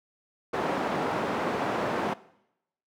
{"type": "band-pass noise", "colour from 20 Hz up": "white", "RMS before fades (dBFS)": -29, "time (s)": [0.53, 2.14], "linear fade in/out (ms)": 10, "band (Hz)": [180, 890], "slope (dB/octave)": 12, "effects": ["noise-tail reverb RT60 0.8 s tail -19 dB re dry"]}